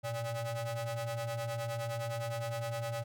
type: ring-modulated tone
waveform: 35% pulse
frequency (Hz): 230.1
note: A#3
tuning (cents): -22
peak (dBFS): -30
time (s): 0.03-3.04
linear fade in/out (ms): 20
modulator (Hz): 350
effects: none